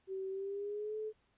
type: tone with pitch glide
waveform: sine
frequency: 382.6 to 431.9 Hz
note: G4 to A4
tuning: -42 to -32 cents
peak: -37 dBFS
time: 0.07-1.13 s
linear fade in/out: 50 ms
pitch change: +210 cents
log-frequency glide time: 0.3-0.97 s
effects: pink hiss -75 dBFS RMS until 1.37 s + resampled to 8000 Hz